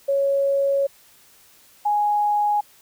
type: tone pair in turn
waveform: sine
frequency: 554.4 / 830.7 Hz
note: C#5 / G#5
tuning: 0 / 0 cents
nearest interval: perfect fifth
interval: 700 cents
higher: second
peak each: -17 / -17 dBFS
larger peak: neither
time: 0.08-0.87 / 1.85-2.61 s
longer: first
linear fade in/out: 10 ms
effects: white hiss -53 dBFS RMS until 2.81 s